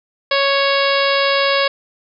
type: harmonic tone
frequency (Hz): 554.4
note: C#5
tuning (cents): 0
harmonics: 1 / 2 / 3 / 4 / 5 / 6 / 7 / 8 / 9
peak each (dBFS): -17 / -20 / -22 / -23 / -24 / -25 / -25 / -26 / -27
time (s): 0.31-1.68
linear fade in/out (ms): 5
effects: none